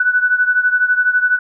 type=beating tone pair; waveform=sine; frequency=1484 / 1496 Hz; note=F#6 / F#6; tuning=+5 / +19 cents; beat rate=12 Hz; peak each=-13 / -17 dBFS; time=0-1.39 s; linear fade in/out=5 ms; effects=none